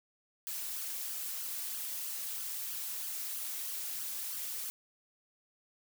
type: noise with flanger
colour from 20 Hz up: blue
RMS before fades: -39 dBFS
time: 0.47-4.7 s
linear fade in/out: 0 ms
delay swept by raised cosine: 0.64 to 3.54 ms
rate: 3.1 Hz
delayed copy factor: +0.6
effects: none